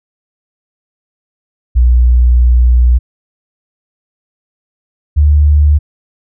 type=tone pair in turn; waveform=sine; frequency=60.8 / 73.91 Hz; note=B1 / D2; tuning=-26 / +12 cents; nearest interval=minor third; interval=338 cents; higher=second; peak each=-4 dBFS; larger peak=neither; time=1.75-2.99 / 5.16-5.79 s; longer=first; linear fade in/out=20 ms; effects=none